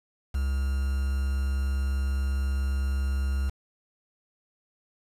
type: tone with quantisation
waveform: triangle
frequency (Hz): 67.6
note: C#2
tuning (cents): -43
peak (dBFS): -22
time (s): 0.34-3.5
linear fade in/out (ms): 10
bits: 7
effects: resampled to 32000 Hz